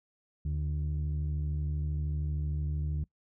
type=tone pair together; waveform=sine; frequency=76 / 148.96 Hz; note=D#2 / D3; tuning=-40 / +25 cents; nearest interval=octave; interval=1165 cents; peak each=-29 / -32 dBFS; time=0.45-3.04 s; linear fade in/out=5 ms; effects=noise-tail reverb RT60 0.1 s tail -23 dB re dry + tanh soft clip ceiling -26 dBFS